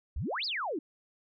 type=exponential two-way sweep; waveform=sine; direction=up then down; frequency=51 to 5274 to 274 Hz; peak=-31 dBFS; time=0.16-0.79 s; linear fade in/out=5 ms; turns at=0.45 s; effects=none

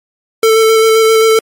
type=tone with vibrato; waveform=square; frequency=444.2 Hz; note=A4; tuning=16 cents sharp; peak=-6 dBFS; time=0.43-1.39 s; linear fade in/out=2 ms; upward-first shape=square; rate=7.6 Hz; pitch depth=12 cents each way; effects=MP3 64 kbps

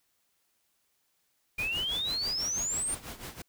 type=noise with tremolo; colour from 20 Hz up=pink; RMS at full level=-40 dBFS; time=1.58-3.42 s; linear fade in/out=5 ms; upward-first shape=sine; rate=6.1 Hz; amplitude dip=75%
type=exponential sweep; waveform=sine; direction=up; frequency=2389 to 9190 Hz; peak=-29 dBFS; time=1.58-2.95 s; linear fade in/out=10 ms
effects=white hiss -74 dBFS RMS until 3.48 s

